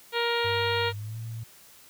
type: harmonic tone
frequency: 470.2 Hz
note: A#4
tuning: 15 cents sharp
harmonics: 1 / 2 / 3 / 4 / 5 / 6 / 7 / 8 / 9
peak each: -28 / -31 / -33 / -34 / -35 / -36 / -36 / -37 / -38 dBFS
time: 0.12-0.93 s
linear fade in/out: 50 ms
type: tone with pitch glide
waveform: sine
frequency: 99.3 to 113.41 Hz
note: G2 to A#2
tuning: +23 to -47 cents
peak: -33 dBFS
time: 0.44-1.44 s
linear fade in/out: 10 ms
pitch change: +230 cents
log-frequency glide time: 0.88-1.19 s
effects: white hiss -53 dBFS RMS until 1.89 s